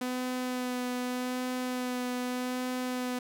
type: tone with vibrato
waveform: sawtooth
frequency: 250.7 Hz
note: B3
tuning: 26 cents sharp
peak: -27 dBFS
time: 0.01-3.19 s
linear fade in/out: 5 ms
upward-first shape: sine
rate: 0.83 Hz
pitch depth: 15 cents each way
effects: none